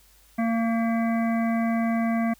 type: harmonic tone with a mistuned harmonic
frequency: 228.7 Hz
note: A#3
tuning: 33 cents flat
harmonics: 1 / 3 / 5 / 7 / 9 / 10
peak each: -22 / -29 / -36 / -40 / -37 / -43 dBFS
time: 0.38-2.34 s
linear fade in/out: 10 ms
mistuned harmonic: 9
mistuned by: -39 cents
effects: added 50 Hz sine -58 dBFS peak until 2.39 s + white hiss -58 dBFS RMS until 2.39 s